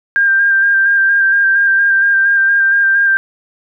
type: tone with vibrato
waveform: sine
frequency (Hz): 1592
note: G6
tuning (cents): +26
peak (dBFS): -8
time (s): 0.16-3.17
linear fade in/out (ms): 0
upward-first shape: square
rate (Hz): 4.3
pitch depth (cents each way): 19
effects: none